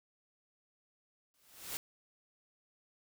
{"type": "noise with exponential growth", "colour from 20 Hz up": "white", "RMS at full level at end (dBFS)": -37, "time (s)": [1.34, 1.77], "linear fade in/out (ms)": 0, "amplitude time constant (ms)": 93, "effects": []}